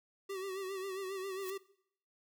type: tone with vibrato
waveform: square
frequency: 383.6 Hz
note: G4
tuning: 37 cents flat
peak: -39 dBFS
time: 0.29-1.58 s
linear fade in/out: 10 ms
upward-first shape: sine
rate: 7.4 Hz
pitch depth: 61 cents each way
type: noise with exponential growth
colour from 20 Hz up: blue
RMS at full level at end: -44 dBFS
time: 1.3-1.5 s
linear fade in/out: 1 ms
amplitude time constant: 43 ms
effects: noise-tail reverb RT60 0.7 s tail -20 dB re dry